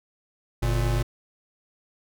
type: tone pair together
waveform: square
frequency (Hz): 48.6 / 117.5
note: G1 / A#2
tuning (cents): -14 / +14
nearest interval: octave + minor third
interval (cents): 1528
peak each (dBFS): -25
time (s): 0.62-1.03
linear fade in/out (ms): 10
effects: none